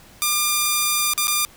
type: tone with dropouts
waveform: 5% pulse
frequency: 1198 Hz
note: D6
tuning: 34 cents sharp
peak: -6 dBFS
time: 0.22-1.45 s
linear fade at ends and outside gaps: 0 ms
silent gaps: 1.135-1.178 / 1.271-1.28 s
effects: pink hiss -48 dBFS RMS until 1.56 s